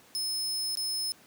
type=tone with dropouts; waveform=sawtooth; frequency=5200 Hz; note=E8; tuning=24 cents flat; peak=-27 dBFS; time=0.15-1.12 s; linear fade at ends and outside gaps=0 ms; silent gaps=0.753-0.772 s; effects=pink hiss -57 dBFS RMS until 1.26 s + high-pass 150 Hz 12 dB/octave

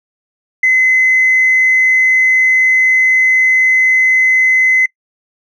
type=tone with tanh clipping; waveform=triangle; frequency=2041 Hz; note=C7; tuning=44 cents flat; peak=-7 dBFS; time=0.63-4.86 s; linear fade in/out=5 ms; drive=4 dB; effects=noise-tail reverb RT60 0.1 s tail -24 dB re dry

